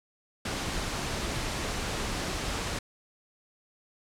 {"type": "noise", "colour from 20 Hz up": "pink", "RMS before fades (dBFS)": -32, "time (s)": [0.45, 2.79], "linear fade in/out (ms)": 5, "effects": ["low-pass 8000 Hz 12 dB/octave"]}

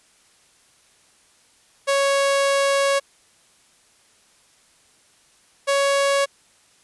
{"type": "tone pair in turn", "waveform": "sawtooth", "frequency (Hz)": [554.4, 557], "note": ["C#5", "C#5"], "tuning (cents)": [0, 8], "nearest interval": "unison", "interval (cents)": 8, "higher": "second", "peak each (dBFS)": -13, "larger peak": "neither", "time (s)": [[1.87, 3], [5.67, 6.26]], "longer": "first", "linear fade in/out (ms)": 20, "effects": ["white hiss -57 dBFS RMS until 6.83 s", "resampled to 24000 Hz"]}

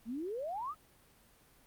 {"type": "exponential sweep", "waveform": "sine", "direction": "up", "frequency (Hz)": [212, 1318.5], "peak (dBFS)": -36, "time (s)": [0.05, 0.75], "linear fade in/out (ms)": 50, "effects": ["pink hiss -64 dBFS RMS until 1.66 s", "Opus 32 kbps"]}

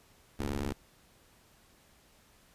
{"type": "ring-modulated tone", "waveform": "15% pulse", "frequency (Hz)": 69.9, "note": "C#2", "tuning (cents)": 15, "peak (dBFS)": -23, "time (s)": [0.39, 0.73], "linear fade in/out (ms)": 10, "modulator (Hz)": 149, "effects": ["pink hiss -63 dBFS RMS until 2.54 s", "resampled to 32000 Hz"]}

